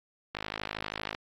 click train, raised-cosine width 0.3 ms, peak -17 dBFS, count 43, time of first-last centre 0.35-1.148 s, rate 52.6 Hz, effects AAC 48 kbps

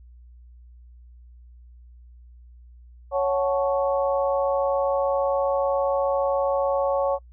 harmonic tone with a mistuned harmonic, 185 Hz, F#3, in tune, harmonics 3 / 4 / 5 / 6, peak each -21 / -29 / -30 / -30 dBFS, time 3.11-7.19 s, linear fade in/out 50 ms, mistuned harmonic 5, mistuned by -100 cents, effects noise-tail reverb RT60 0.1 s tail -26 dB re dry + added 60 Hz sine -45 dBFS peak until 7.32 s

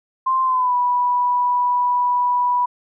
sine tone with pitch glide, 1046.5 to 982.1 Hz, C6 to B5, 0 to -10 cents, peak -15 dBFS, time 0.26-2.66 s, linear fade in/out 10 ms, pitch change -110 cents, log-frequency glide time 0.43-0.75 s, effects none

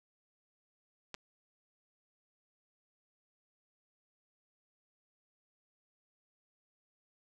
clicks, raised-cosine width 0.2 ms, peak -24 / -29 dBFS, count 2, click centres 1.143 / 1.148 s, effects none

